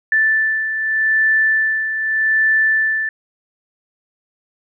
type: beating tone pair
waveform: sine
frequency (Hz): 1760 / 1760.83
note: A6 / A6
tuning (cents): 0 / +1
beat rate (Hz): 0.83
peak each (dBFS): -22 / -14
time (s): 0.12-3.09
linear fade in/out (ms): 2
effects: none